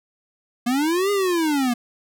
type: linear two-way sweep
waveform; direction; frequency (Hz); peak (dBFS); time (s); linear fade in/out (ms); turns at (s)
square; up then down; 233.1 to 412.2 to 233.1; -19; 0.66-1.74; 10; 1.11
effects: none